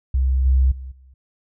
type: tone with level steps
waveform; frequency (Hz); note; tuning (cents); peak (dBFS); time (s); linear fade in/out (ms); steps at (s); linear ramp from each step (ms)
sine; 65.3; C2; -3; -15 / -12 / -30 / -45; 0.14-1.14; 5; 0.45 / 0.71 / 0.91; 10
effects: none